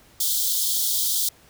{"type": "high-pass noise", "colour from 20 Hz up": "white", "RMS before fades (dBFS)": -23, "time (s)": [0.2, 1.29], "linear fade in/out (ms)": 5, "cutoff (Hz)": 3200, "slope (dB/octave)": 96, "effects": ["pink hiss -54 dBFS RMS until 1.49 s"]}